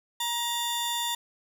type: tone pair together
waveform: sawtooth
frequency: 944 / 3553 Hz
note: A#5 / A7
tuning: +22 / +16 cents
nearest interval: octave + major seventh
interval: 2294 cents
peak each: -27 dBFS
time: 0.2-1.15 s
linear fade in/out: 5 ms
effects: none